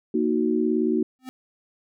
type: chord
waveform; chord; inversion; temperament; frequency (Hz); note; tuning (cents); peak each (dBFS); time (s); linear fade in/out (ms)
sine; D# minor; second; equal; 233.1 / 311.1 / 370; A#3 / D#4 / F#4; 0 / 0 / 0; -24; 0.14-1.03; 5
type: tone with exponential growth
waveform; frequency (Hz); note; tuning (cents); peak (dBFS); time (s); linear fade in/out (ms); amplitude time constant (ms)
square; 257.9; C4; -25; -31; 1.19-1.29; 0; 20
effects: none